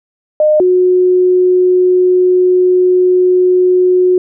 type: tone pair in turn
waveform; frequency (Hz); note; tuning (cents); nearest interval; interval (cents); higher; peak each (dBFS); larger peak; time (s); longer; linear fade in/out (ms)
sine; 610 / 364.7; D#5 / F#4; -34 / -25; major sixth; 891; first; -6; neither; 0.4-0.6 / 0.6-4.18; second; 2
effects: none